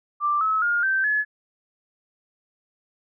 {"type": "tone with pitch steps", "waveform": "sine", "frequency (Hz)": [1179, 1293.2, 1418.4, 1555.7, 1706.3], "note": ["D6", "E6", "F6", "G6", "G#6"], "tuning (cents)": [6, -34, 26, -14, 46], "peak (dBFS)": -19, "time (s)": [0.2, 1.25], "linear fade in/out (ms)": 50, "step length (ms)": 210, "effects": []}